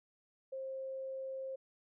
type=tone; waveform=sine; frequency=531 Hz; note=C5; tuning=25 cents sharp; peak=-39 dBFS; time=0.52-1.56 s; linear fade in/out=10 ms; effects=none